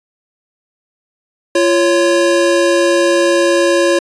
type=tone pair together; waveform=square; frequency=344.7 / 554.4 Hz; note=F4 / C#5; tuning=-23 / 0 cents; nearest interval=minor sixth; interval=823 cents; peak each=-13 dBFS; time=1.55-3.99 s; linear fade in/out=5 ms; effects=resampled to 22050 Hz